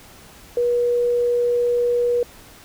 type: tone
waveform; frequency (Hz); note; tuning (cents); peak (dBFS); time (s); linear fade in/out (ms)
sine; 482.3; B4; -41; -16; 0.57-2.23; 2
effects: pink hiss -45 dBFS RMS until 2.64 s